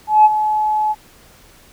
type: tone with ADSR envelope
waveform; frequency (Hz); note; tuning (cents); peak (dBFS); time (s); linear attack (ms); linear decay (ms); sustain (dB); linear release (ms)
sine; 855; A5; -50; -3; 0.07-0.95; 180; 33; -11; 39
effects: tanh soft clip ceiling 0 dBFS + pink hiss -47 dBFS RMS until 1.72 s